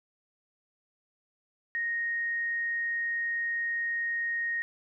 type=tone; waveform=sine; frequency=1864.7 Hz; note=A#6; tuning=in tune; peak=-28 dBFS; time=1.75-4.62 s; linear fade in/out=0 ms; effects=none